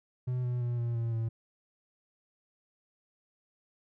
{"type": "tone with pitch steps", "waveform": "triangle", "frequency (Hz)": [125.6, 123.09, 120.62, 118.21, 115.84, 113.52], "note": ["B2", "B2", "B2", "A#2", "A#2", "A#2"], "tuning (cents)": [30, -5, -40, 25, -10, -45], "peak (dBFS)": -27, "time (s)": [0.27, 1.29], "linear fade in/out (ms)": 10, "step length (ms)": 170, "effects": []}